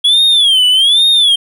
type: tone with vibrato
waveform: triangle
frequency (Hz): 3317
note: G#7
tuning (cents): -3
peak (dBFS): -5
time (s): 0.04-1.36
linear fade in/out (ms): 10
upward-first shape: sine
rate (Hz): 1.2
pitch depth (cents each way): 190
effects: none